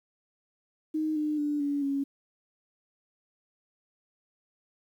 sine tone with pitch steps, 311.1 / 302.4 / 294 / 285.8 / 277.8 Hz, D#4 / D#4 / D4 / D4 / C#4, 0 / -49 / +2 / -47 / +4 cents, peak -26 dBFS, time 0.94-2.04 s, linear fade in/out 10 ms, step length 220 ms, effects 10-bit

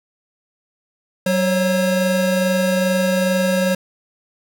square tone pair together, 188.46 / 543 Hz, F#3 / C#5, +32 / -36 cents, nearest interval octave + tritone, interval 1832 cents, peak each -19 dBFS, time 1.26-3.75 s, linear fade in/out 5 ms, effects none

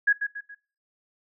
sine tone with echo, 1661.2 Hz, G#6, in tune, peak -16 dBFS, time 0.07-0.13 s, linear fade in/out 10 ms, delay 140 ms, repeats 3, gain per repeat -8 dB, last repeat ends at 0.55 s, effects noise-tail reverb RT60 0.4 s tail -20 dB re dry

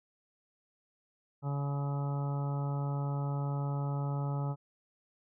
harmonic tone with a mistuned harmonic, 141.5 Hz, C#3, 36 cents sharp, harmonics 1 / 2 / 3 / 4 / 5 / 6 / 7 / 8 / 9, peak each -31 / -45 / -47 / -46 / -49 / -45 / -51 / -57 / -48 dBFS, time 1.42-4.56 s, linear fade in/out 50 ms, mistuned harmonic 8, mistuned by +21 cents, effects none

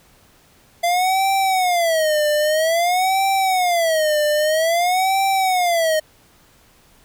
square tone with vibrato, 682 Hz, F5, 41 cents flat, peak -16 dBFS, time 0.83-6 s, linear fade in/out 10 ms, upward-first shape sine, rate 0.51 Hz, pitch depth 230 cents each way, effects pink hiss -53 dBFS RMS until 7.04 s

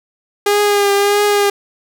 sawtooth tone with vibrato, 406.9 Hz, G#4, 35 cents flat, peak -7 dBFS, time 0.46-1.5 s, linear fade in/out 5 ms, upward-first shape triangle, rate 1.6 Hz, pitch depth 32 cents each way, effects none

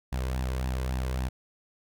sawtooth tone with flanger, 64 Hz, C2, 38 cents flat, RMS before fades -30 dBFS, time 0.12-1.29 s, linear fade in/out 10 ms, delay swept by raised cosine 1.1 to 2.01 ms, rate 3.6 Hz, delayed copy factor +0.5, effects none

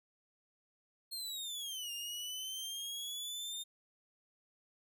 sawtooth linear two-way sweep, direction down then up, 4262 to 2798 to 3648 Hz, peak -37 dBFS, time 1.11-3.64 s, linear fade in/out 20 ms, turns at 1.92 s, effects none

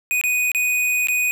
square tone with dropouts, 2485 Hz, D#7, 3 cents flat, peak -18 dBFS, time 0.11-1.31 s, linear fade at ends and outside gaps 0 ms, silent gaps 0.213-0.238 / 0.517-0.548 / 1.071-1.085 s, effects none

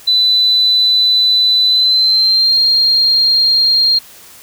sine tone with pitch glide, 3997 to 4210 Hz, B7 to C8, +20 to +10 cents, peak -8 dBFS, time 0.07-3.99 s, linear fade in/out 10 ms, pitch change +90 cents, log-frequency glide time 1.65-2.59 s, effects white hiss -39 dBFS RMS until 4.42 s

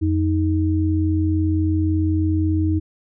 sine tone pair together, 88.2 / 313.9 Hz, F2 / D#4, +18 / +15 cents, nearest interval octave + minor seventh, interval 2197 cents, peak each -18 / -20 dBFS, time 0.01-2.8 s, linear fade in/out 20 ms, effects none

